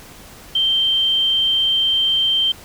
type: tone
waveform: sine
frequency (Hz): 3136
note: G7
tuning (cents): 0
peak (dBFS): -14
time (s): 0.55-2.52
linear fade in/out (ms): 5
effects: pink hiss -41 dBFS RMS until 2.64 s